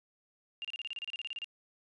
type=tone bursts; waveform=sine; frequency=2800 Hz; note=F7; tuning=4 cents sharp; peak=-36 dBFS; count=15; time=0.62-1.444 s; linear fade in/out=0 ms; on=26 ms; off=31 ms; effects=resampled to 22050 Hz